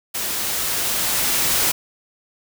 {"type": "noise with level ramp", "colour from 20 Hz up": "white", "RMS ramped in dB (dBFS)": [-25, -18], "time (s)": [0.14, 1.72], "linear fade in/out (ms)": 10, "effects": []}